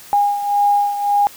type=beating tone pair; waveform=sine; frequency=815 / 816.8 Hz; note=G#5 / G#5; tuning=-33 / -29 cents; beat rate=1.8 Hz; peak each=-14 / -20 dBFS; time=0.13-1.27 s; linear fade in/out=0 ms; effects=white hiss -40 dBFS RMS until 1.36 s